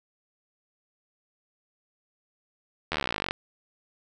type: slowing click train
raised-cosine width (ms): 0.3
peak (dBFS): -11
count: 24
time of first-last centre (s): 2.92-3.309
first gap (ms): 12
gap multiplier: 1.03
effects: none